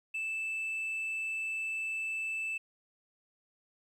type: tone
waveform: sine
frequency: 2637 Hz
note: E7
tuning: in tune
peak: -30 dBFS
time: 0.14-2.58 s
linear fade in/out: 10 ms
effects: tanh soft clip ceiling -32 dBFS + 11-bit